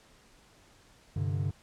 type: chord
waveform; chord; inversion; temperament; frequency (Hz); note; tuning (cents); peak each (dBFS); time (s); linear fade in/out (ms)
triangle; G suspended fourth; none; equal; 98 / 130.81 / 146.83; G2 / C3 / D3; 0 / 0 / 0; -29 / -33 / -31; 1.16-1.51; 5
effects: pink hiss -60 dBFS RMS until 1.62 s + low-pass 9000 Hz 12 dB/octave